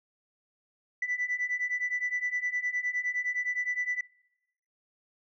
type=beating tone pair; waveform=sine; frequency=1975.5 / 1985.2 Hz; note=B6 / B6; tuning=0 / +8 cents; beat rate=9.7 Hz; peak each=-32 / -29 dBFS; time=1.02-4.01 s; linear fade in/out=5 ms; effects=noise-tail reverb RT60 0.9 s tail -24 dB re dry + tanh soft clip ceiling -23 dBFS